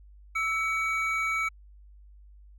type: tone pair together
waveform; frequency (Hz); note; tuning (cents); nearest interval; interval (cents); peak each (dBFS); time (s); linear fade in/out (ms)
triangle; 1316.1 / 2260; E6 / C#7; -3 / +33; major sixth; 936; -28 / -26; 0.35-1.49; 10
effects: added 50 Hz sine -49 dBFS peak until 2.58 s